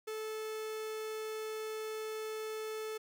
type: tone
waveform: 45% pulse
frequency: 435.6 Hz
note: A4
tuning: 17 cents flat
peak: -38 dBFS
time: 0.07-2.98 s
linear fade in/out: 10 ms
effects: none